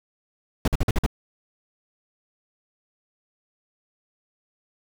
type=noise bursts; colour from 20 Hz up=brown; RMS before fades=-19 dBFS; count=6; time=0.65-1.063 s; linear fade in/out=2 ms; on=28 ms; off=49 ms; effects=none